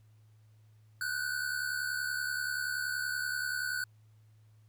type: tone pair together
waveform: square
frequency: 1469.5 / 1540 Hz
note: F#6 / G6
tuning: -12 / -31 cents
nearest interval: minor second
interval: 81 cents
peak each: -35 / -37 dBFS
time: 1.01-3.84 s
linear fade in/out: 2 ms
effects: added 108 Hz sine -58 dBFS peak until 4.68 s + pink hiss -75 dBFS RMS until 4.68 s